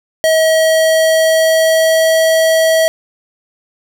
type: tone with pitch glide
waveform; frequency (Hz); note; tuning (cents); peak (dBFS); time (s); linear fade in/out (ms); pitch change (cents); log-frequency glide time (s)
square; 639 to 645.3; D#5 to E5; +46 to -37; -9; 0.24-2.88; 0; +17; 0.43-2.17
effects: none